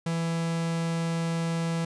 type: tone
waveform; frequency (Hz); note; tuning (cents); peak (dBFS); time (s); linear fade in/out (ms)
45% pulse; 166; E3; +12; -26; 0.06-1.85; 5
effects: resampled to 22050 Hz + 11-bit